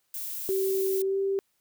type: noise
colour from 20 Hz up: violet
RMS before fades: -35 dBFS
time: 0.14-1.02 s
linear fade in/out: 2 ms
type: tone with pitch glide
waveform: sine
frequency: 384.2 to 391.1 Hz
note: G4 to G4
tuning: -35 to -4 cents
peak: -24 dBFS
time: 0.49-1.39 s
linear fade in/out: 0 ms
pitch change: +31 cents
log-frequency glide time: 1.02-1.18 s
effects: white hiss -73 dBFS RMS until 1.6 s